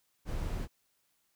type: noise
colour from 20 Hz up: brown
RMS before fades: -35 dBFS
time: 0.25-0.68 s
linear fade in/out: 50 ms
effects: white hiss -75 dBFS RMS until 1.35 s